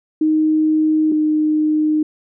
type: tone pair in turn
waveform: sine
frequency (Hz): 311.1 / 307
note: D#4 / D#4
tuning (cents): 0 / -23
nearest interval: unison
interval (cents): 23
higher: first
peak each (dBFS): -12 / -13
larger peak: first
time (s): 0.21-1.12 / 1.12-2.03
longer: neither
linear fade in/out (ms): 5
effects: none